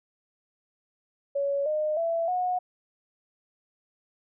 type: tone with pitch steps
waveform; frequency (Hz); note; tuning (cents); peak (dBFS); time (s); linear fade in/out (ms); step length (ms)
sine; 561 / 611.8 / 667.1 / 727.5; C#5 / D#5 / E5 / F#5; +21 / -29 / +20 / -29; -24; 1.35-2.59; 10; 310
effects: none